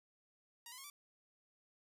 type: tone with pitch steps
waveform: 5% pulse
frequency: 943 / 1010.7 / 1083.2 / 1161 Hz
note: A#5 / B5 / C#6 / D6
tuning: +20 / +40 / -40 / -20 cents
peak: -38 dBFS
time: 0.66-0.9 s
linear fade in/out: 2 ms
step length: 60 ms
effects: none